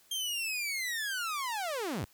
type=linear sweep; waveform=sawtooth; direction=down; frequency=3207 to 65.41 Hz; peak=-29 dBFS; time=0.11-2.05 s; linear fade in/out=5 ms; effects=white hiss -63 dBFS RMS until 2.13 s